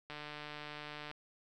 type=click train; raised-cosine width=0.3 ms; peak=-29 dBFS; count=152; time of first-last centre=0.1-1.113 s; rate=149 Hz; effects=none